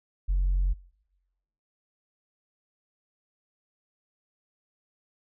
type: tone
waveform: sine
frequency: 45.43 Hz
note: F#1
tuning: 31 cents flat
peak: -20 dBFS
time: 0.28-0.74 s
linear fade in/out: 20 ms
effects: noise-tail reverb RT60 1.0 s tail -25 dB re dry + tanh soft clip ceiling -19 dBFS